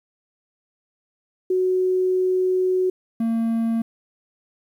sine / triangle tone pair in turn, 370 / 227.9 Hz, F#4 / A#3, 0 / -39 cents, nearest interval minor sixth, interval 839 cents, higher first, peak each -17 dBFS, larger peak neither, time 1.5-2.9 / 3.2-3.82 s, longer first, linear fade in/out 5 ms, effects 9-bit

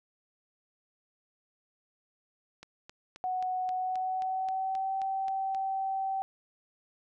click train, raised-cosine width 0.2 ms, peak -29 dBFS, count 12, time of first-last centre 2.63-5.548 s, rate 3.77 Hz
sine tone with pitch glide, 740 to 771.9 Hz, F#5 to G5, 0 to -27 cents, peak -29 dBFS, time 3.24-6.22 s, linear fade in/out 0 ms, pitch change +73 cents, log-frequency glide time 3.74-4.95 s
effects none

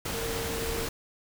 sine tone in noise, 457.5 Hz, A#4, 32 cents flat, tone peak -34 dBFS, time 0.14-0.86 s, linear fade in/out 5 ms, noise pink, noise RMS -33 dBFS, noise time 0.05-0.89 s, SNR -4 dB, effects none

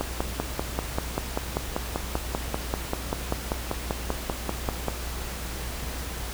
click train, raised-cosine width 1 ms, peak -11 dBFS, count 26, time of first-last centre 0.01-4.883 s, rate 5.13 Hz, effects added 60 Hz sine -34 dBFS peak until 6.33 s + pink hiss -36 dBFS RMS until 6.33 s

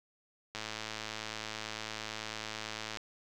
click train, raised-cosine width 0.2 ms, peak -21 dBFS, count 265, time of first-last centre 0.55-2.972 s, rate 109 Hz, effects none

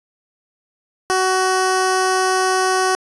10% pulse tone with notch filter, 374.3 Hz, F#4, 20 cents sharp, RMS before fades -17 dBFS, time 1.1-2.95 s, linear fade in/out 0 ms, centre 2300 Hz, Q 1.6, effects resampled to 22050 Hz

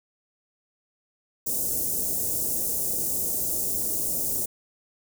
white band-stop noise, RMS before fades -27 dBFS, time 1.46-4.46 s, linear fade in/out 10 ms, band 580 to 7000 Hz, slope 24 dB/octave, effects none

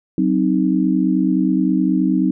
sine chord, C diminished, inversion second, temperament equal with one note detuned, 187.58 / 261.6 / 311.1 Hz, Gb3 / C4 / Eb4, +24 / 0 / 0 cents, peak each -18 dBFS, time 0.18-2.31 s, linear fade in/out 2 ms, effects none

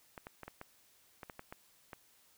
clicks, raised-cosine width 0.5 ms, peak -30 dBFS, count 10, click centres 0.178 / 0.269 / 0.433 / 0.48 / 0.614 / 1.232 / 1.298 / 1.394 / 1.525 / 1.932 s, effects white hiss -67 dBFS RMS until 2.37 s

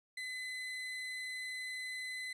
35% pulse tone, 2021 Hz, B6, 39 cents sharp, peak -38 dBFS, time 0.17-2.33 s, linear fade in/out 5 ms, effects low-pass 10000 Hz 12 dB/octave

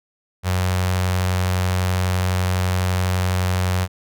sawtooth tone with notch filter, 91.9 Hz, F#2, 11 cents flat, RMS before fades -20 dBFS, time 0.43-3.88 s, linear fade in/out 50 ms, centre 290 Hz, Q 0.79, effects none

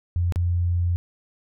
sine tone with dropouts, 87.31 Hz, F2, in tune, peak -19 dBFS, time 0.16-0.96 s, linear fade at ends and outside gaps 0 ms, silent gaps 0.323-0.359 s, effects none

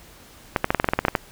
clicks, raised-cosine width 0.5 ms, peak -3 dBFS, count 12, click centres 0.562 / 0.644 / 0.705 / 0.747 / 0.799 / 0.844 / 0.888 / 0.935 / 0.99 / 1.051 / 1.083 / 1.152 s, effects pink hiss -48 dBFS RMS until 1.31 s

